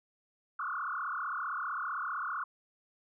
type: tone with frequency modulation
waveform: sine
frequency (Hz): 1271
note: D#6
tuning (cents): +36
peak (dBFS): -33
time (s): 0.59-2.44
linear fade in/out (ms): 5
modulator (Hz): 35.5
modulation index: 5.5
effects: none